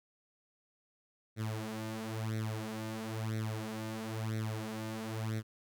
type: tone with flanger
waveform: sawtooth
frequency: 110 Hz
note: A2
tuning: in tune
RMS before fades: -38 dBFS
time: 1.36-5.43 s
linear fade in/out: 50 ms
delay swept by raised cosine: 0.5 to 5.8 ms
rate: 1 Hz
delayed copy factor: +0.8
effects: none